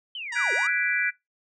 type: linear two-way sweep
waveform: sine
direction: down then up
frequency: 3136 to 355.8 to 1498 Hz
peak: -32 dBFS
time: 0.15-0.7 s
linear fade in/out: 2 ms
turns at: 0.53 s
type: harmonic tone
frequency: 949 Hz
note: A#5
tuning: 31 cents sharp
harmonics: 1 / 2 / 3 / 4 / 5 / 6 / 7 / 8 / 9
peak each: -38 / -41 / -43 / -44 / -45 / -46 / -46 / -47 / -48 dBFS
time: 0.32-0.67 s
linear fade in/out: 5 ms
type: chord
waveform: sine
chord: G# half-diminished seventh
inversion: third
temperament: equal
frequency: 1480 / 1661.2 / 1975.5 / 2349 Hz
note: F#6 / G#6 / B6 / D7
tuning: 0 / 0 / 0 / 0 cents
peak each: -28 dBFS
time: 0.35-1.11 s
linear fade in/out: 20 ms
effects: noise-tail reverb RT60 0.2 s tail -22 dB re dry